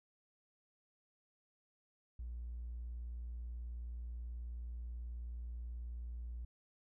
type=tone; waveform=triangle; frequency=59.3 Hz; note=A#1; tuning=30 cents sharp; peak=-38 dBFS; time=2.19-6.45 s; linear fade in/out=5 ms; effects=tanh soft clip ceiling -39 dBFS